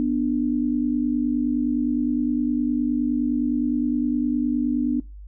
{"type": "tone pair together", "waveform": "sine", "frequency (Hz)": [245, 294.7], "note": ["B3", "D4"], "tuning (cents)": [-14, 6], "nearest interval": "minor third", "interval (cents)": 320, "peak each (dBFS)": [-22, -22], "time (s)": [0, 5], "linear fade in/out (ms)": 0, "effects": ["noise-tail reverb RT60 0.2 s tail -19 dB re dry", "added 50 Hz sine -37 dBFS peak until 5.27 s"]}